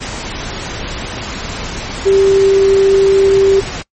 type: tone in noise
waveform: sine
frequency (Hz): 390.2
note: G4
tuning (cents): -8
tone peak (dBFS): -6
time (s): 2.05-3.61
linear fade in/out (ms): 20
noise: pink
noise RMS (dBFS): -23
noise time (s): 0-3.83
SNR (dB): +14
effects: noise-tail reverb RT60 0.1 s tail -23 dB re dry + MP3 32 kbps